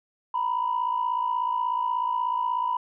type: tone pair together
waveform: sine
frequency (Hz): 938.5 / 995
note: A#5 / B5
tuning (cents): +11 / +13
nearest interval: minor second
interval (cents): 102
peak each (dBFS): -27 / -24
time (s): 0.34-2.77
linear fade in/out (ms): 5
effects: tanh soft clip ceiling -18 dBFS